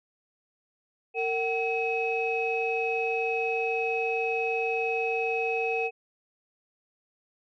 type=tone cluster; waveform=sine; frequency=457.1 / 755 / 2557 Hz; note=A#4 / F#5 / D#7; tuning=-34 / +35 / +47 cents; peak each=-28 / -31 / -29 dBFS; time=1.14-5.91 s; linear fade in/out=50 ms; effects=tanh soft clip ceiling -17 dBFS